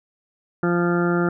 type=harmonic tone; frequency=173.8 Hz; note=F3; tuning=8 cents flat; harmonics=1 / 2 / 3 / 4 / 5 / 7 / 8 / 9 / 10; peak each=-21 / -21 / -30 / -31 / -35 / -32 / -27 / -40 / -38 dBFS; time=0.63-1.29 s; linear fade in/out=2 ms; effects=none